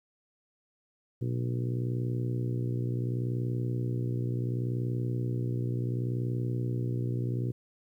harmonic tone, 60.7 Hz, B1, 29 cents flat, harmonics 2 / 3 / 4 / 5 / 6 / 7 / 8, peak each -29 / -41 / -41 / -40 / -40 / -47 / -48 dBFS, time 1.21-7.52 s, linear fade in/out 10 ms, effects 11-bit

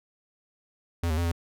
square tone with pitch steps, 84.9 / 78.2 / 85.8 / 84.3 Hz, F2 / D#2 / F2 / E2, -48 / +9 / -30 / +39 cents, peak -25 dBFS, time 1.03-1.318 s, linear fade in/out 5 ms, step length 72 ms, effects none

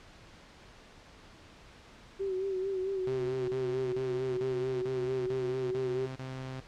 sine tone with vibrato, 381.9 Hz, G4, 45 cents flat, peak -30 dBFS, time 2.19-6.07 s, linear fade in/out 20 ms, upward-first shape sine, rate 4.5 Hz, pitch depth 52 cents each way
sawtooth tone bursts, 130.81 Hz, C3, in tune, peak -34 dBFS, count 8, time 3.07-6.602 s, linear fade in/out 2 ms, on 410 ms, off 36 ms
effects pink hiss -54 dBFS RMS until 6.67 s + low-pass 5000 Hz 12 dB/octave

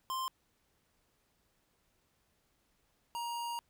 square tone pair in turn, 1046.5 / 942.9 Hz, C6 / A#5, 0 / +20 cents, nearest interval major second, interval 180 cents, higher first, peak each -35 / -37 dBFS, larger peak first, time 0.1-0.28 / 3.15-3.59 s, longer second, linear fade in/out 0 ms, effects pink hiss -75 dBFS RMS until 3.69 s

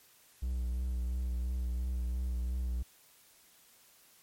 triangle tone with vibrato, 61.74 Hz, B1, in tune, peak -29 dBFS, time 0.42-2.83 s, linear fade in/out 10 ms, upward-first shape triangle, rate 2.9 Hz, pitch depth 42 cents each way, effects white hiss -62 dBFS RMS until 4.22 s + MP3 64 kbps

